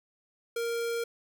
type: tone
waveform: square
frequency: 466.2 Hz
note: A#4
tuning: in tune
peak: -30 dBFS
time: 0.56-1.04 s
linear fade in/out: 5 ms
effects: none